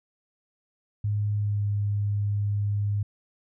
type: tone with pitch glide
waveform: sine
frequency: 103.9 to 102.47 Hz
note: G#2 to G#2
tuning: +1 to -23 cents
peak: -23 dBFS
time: 1.04-3.03 s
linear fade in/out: 5 ms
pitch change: -24 cents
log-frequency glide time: 1.36-1.63 s
effects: none